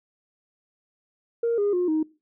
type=tone with pitch steps; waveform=sine; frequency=466.2 / 408.2 / 357.4 / 313 Hz; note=A#4 / G#4 / F4 / D#4; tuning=0 / -30 / +40 / +10 cents; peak=-19 dBFS; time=1.43-2.03 s; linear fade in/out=5 ms; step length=150 ms; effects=noise-tail reverb RT60 0.3 s tail -22 dB re dry + tanh soft clip ceiling -17 dBFS